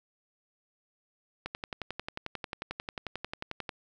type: click train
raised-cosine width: 0.3 ms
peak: -19 dBFS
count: 26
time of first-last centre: 1.46-3.692 s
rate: 11.2 Hz
effects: none